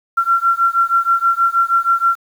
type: beating tone pair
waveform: sine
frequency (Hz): 1362 / 1368.3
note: F6 / F6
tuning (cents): -44 / -36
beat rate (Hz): 6.3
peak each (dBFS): -15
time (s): 0.17-2.16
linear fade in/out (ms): 10
effects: 7-bit